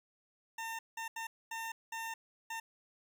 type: tone bursts at uneven times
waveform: 20% pulse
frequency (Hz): 906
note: A#5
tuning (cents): -50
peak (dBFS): -34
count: 6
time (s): 0.58-0.79 / 0.97-1.08 / 1.16-1.27 / 1.51-1.72 / 1.92-2.14 / 2.5-2.6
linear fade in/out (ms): 5
effects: none